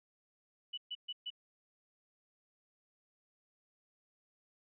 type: tone bursts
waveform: sine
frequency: 2960 Hz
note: F#7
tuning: in tune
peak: -38 dBFS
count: 4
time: 0.73-1.304 s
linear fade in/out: 10 ms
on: 46 ms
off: 130 ms
effects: none